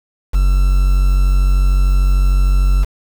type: tone with quantisation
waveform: triangle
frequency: 46.64 Hz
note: F#1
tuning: 15 cents sharp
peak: -7 dBFS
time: 0.33-2.85 s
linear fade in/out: 20 ms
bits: 5
effects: none